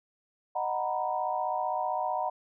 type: chord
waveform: sine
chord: B major seventh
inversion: first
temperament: equal with one note detuned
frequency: 616.2 / 740 / 932.3 / 987.8 Hz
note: D#5 / F#5 / A#5 / B5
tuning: -17 / 0 / 0 / 0 cents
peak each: -35 / -31 / -33 / -36 dBFS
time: 0.55-2.3 s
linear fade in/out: 10 ms
effects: none